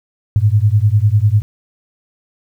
sine beating tone pair, 100.3 / 110.3 Hz, G2 / A2, +40 / +5 cents, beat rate 10 Hz, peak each -12 dBFS, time 0.36-1.42 s, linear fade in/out 0 ms, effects 8-bit

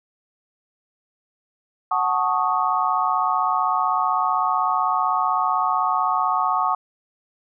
sine chord, D# half-diminished seventh, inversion first, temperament equal, 740 / 880 / 1108.7 / 1244.5 Hz, F#5 / A5 / C#6 / D#6, 0 / 0 / 0 / 0 cents, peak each -24 / -25 / -22 / -24 dBFS, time 1.91-6.75 s, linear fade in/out 5 ms, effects none

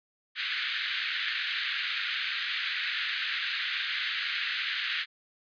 pink band-pass noise, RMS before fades -32 dBFS, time 0.35-5.06 s, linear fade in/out 50 ms, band 1500 to 4200 Hz, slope 48 dB/octave, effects resampled to 11025 Hz

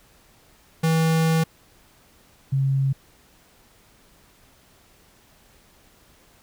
square / sine tone pair in turn, 161.8 / 135.67 Hz, E3 / C#3, -32 / -37 cents, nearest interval minor third, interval 305 cents, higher first, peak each -18 dBFS, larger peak neither, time 0.83-1.44 / 2.52-2.93 s, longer first, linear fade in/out 10 ms, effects pink hiss -56 dBFS RMS until 6.42 s

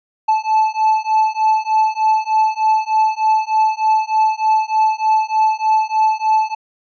triangle beating tone pair, 870 / 873.3 Hz, A5 / A5, -20 / -13 cents, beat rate 3.3 Hz, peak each -14 dBFS, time 0.28-6.55 s, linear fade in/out 10 ms, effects resampled to 16000 Hz

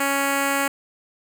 5% pulse tone with notch filter, 277.7 Hz, C#4, 3 cents sharp, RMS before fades -22 dBFS, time 0-0.68 s, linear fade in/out 5 ms, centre 3600 Hz, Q 1.4, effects none

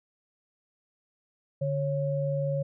sine tone pair together, 145.56 / 550 Hz, D3 / C#5, -15 / -14 cents, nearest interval octave + major seventh, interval 2301 cents, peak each -28 / -29 dBFS, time 1.61-2.63 s, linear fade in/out 10 ms, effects none

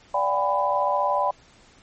sine tone cluster, 583 / 731 / 805 / 997 Hz, D5 / F#5 / G5 / B5, -13 / -21 / +46 / +16 cents, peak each -25 / -29 / -26 / -23 dBFS, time 0.14-1.31 s, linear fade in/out 5 ms, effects pink hiss -54 dBFS RMS until 1.82 s + MP3 32 kbps

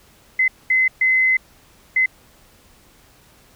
sine tone bursts at uneven times, 2046 Hz, C7, 39 cents flat, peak -13 dBFS, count 4, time 0.39-0.48 / 0.7-0.88 / 1.01-1.37 / 1.96-2.06 s, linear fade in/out 5 ms, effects pink hiss -52 dBFS RMS until 3.55 s

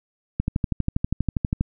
click train, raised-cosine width 5 ms, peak -9 dBFS, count 16, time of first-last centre 0.4-1.61 s, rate 12.4 Hz, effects none

